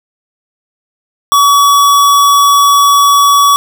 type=tone; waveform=square; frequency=1135 Hz; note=C#6; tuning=41 cents sharp; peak=-5 dBFS; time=1.32-3.56 s; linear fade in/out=0 ms; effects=none